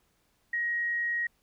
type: tone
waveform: sine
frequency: 1889 Hz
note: A#6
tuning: 22 cents sharp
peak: -27 dBFS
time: 0.53-1.27 s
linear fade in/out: 5 ms
effects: pink hiss -71 dBFS RMS until 1.42 s